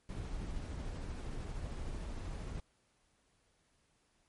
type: noise with tremolo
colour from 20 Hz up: brown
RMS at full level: -40 dBFS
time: 0.09-2.6 s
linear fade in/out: 2 ms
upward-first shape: triangle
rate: 13 Hz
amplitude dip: 25%
effects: pink hiss -74 dBFS RMS until 4.28 s + MP3 48 kbps